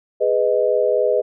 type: chord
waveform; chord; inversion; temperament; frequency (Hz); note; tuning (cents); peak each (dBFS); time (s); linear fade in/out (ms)
sine; G# minor; none; just; 415.3 / 498.4 / 623; G#4 / B4 / D#5; 0 / +16 / +2; -20 / -18 / -19; 0.2-1.22; 20
effects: none